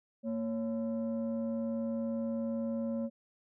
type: tone pair together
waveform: sine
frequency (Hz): 230.3 / 554.4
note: A#3 / C#5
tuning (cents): -21 / 0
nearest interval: octave + minor third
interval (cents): 1521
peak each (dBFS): -31 / -36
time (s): 0.23-3.1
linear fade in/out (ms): 50
effects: tanh soft clip ceiling -28 dBFS